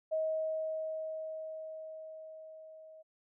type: tone with level ramp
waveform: sine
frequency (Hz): 633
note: D#5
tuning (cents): +30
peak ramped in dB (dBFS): -29 to -51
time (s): 0.11-3.03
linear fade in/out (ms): 20
effects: none